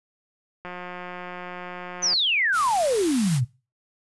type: click train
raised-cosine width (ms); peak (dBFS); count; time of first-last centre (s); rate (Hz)
0.5; -21; 267; 0.65-2.136; 179
type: exponential sweep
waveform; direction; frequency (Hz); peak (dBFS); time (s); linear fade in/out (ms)
sine; down; 6280 to 113.5; -19; 2.02-3.45; 20
type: band-stop noise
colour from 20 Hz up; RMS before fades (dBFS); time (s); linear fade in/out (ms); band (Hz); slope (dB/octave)
white; -32; 2.52-3.41; 50; 270 to 660; 96
effects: noise-tail reverb RT60 0.3 s tail -20 dB re dry + resampled to 24000 Hz